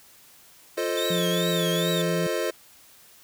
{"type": "chord", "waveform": "square", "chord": "F dominant seventh", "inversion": "none", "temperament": "equal", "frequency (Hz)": [349.2, 440, 523.3, 622.3], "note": ["F4", "A4", "C5", "Eb5"], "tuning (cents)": [0, 0, 0, 0], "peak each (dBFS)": -31, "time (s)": [0.77, 2.51], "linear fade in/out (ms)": 10}
{"type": "tone with vibrato", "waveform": "40% pulse", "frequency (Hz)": 3520, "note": "A7", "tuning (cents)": 0, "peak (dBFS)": -28, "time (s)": [0.97, 2.02], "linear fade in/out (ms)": 5, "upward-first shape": "triangle", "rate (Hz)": 2.4, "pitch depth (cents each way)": 180}
{"type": "tone with pitch glide", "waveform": "sine", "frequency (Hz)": [174.6, 169.63], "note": ["F3", "E3"], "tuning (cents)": [0, 50], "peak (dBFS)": -26, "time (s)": [1.1, 2.27], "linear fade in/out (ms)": 5, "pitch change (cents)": -50, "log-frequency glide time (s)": [1.33, 1.6]}
{"effects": ["white hiss -53 dBFS RMS until 3.23 s"]}